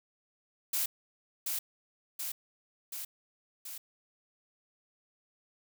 blue noise with echo, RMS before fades -31 dBFS, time 0.73-0.86 s, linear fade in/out 5 ms, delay 730 ms, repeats 4, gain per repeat -3 dB, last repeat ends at 3.78 s, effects none

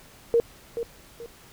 sine tone with echo, 466.9 Hz, A#4, 3 cents sharp, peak -16 dBFS, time 0.34-0.4 s, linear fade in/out 0 ms, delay 430 ms, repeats 2, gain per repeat -10 dB, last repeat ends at 1.26 s, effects pink hiss -51 dBFS RMS until 1.52 s

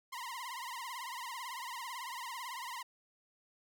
sawtooth tone with vibrato, 992 Hz, B5, 7 cents sharp, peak -37 dBFS, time 0.12-2.83 s, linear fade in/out 10 ms, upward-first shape triangle, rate 18 Hz, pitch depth 160 cents each way, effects none

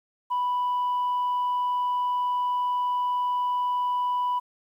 sine tone, 987.8 Hz, B5, in tune, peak -21 dBFS, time 0.3-4.4 s, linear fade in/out 20 ms, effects tanh soft clip ceiling -21 dBFS + 10-bit

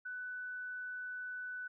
sine tone, 1494 Hz, F#6, 16 cents sharp, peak -40 dBFS, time 0.05-1.68 s, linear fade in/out 10 ms, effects none

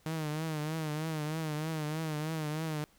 sawtooth tone with vibrato, 155.56 Hz, D#3, in tune, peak -29 dBFS, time 0.06-2.84 s, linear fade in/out 0 ms, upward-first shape triangle, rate 3.2 Hz, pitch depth 80 cents each way, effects pink hiss -65 dBFS RMS until 2.98 s

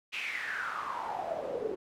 pink noise with band-pass filter sweep, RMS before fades -36 dBFS, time 0.12-1.76 s, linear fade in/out 20 ms, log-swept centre 2700 to 390 Hz, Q 7.1, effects none

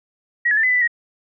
sine tone with pitch steps, 1908 / 1700 / 1784 / 2016 / 1995 / 1980 / 1890 Hz, A#6 / G#6 / A6 / B6 / B6 / B6 / A#6, +40 / +40 / +23 / +35 / +17 / +4 / +23 cents, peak -14 dBFS, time 0.45-0.877 s, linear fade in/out 10 ms, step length 61 ms, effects none

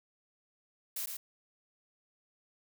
blue noise with echo, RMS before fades -37 dBFS, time 0.96-1.06 s, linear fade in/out 5 ms, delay 110 ms, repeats 1, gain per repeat -4 dB, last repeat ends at 1.17 s, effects none

